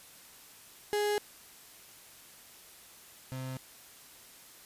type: tone pair in turn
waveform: 35% pulse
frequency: 415.3 / 130.4 Hz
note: G#4 / C3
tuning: 0 / -5 cents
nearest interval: octave + minor sixth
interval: 2005 cents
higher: first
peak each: -26 / -35 dBFS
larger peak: first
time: 0.93-1.18 / 3.32-3.57 s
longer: neither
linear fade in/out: 0 ms
effects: white hiss -54 dBFS RMS until 4.65 s + resampled to 32000 Hz